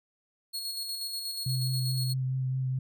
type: tone with tremolo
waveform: sawtooth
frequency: 4323 Hz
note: C#8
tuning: 44 cents flat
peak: -29 dBFS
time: 0.53-2.14 s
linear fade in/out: 20 ms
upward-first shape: square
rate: 8.3 Hz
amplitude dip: 35%
type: tone with vibrato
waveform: sine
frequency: 130.4 Hz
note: C3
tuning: 5 cents flat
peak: -27 dBFS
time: 1.46-2.79 s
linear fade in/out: 5 ms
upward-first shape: triangle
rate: 4.7 Hz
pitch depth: 18 cents each way
effects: none